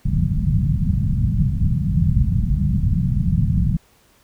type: low-pass noise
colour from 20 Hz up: white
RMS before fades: -18 dBFS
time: 0.05-3.77 s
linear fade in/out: 5 ms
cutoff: 190 Hz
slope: 48 dB/octave
effects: pink hiss -56 dBFS RMS until 4.23 s